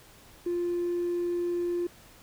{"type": "tone with hard clipping", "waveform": "sine", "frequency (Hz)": 349.2, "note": "F4", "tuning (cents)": 0, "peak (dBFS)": -27, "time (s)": [0.46, 1.87], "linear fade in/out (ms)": 5, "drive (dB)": 1, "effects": ["pink hiss -54 dBFS RMS until 2.22 s"]}